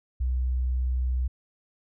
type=tone; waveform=sine; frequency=63 Hz; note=B1; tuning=35 cents sharp; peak=-23 dBFS; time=0.2-1.28 s; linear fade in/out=10 ms; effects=none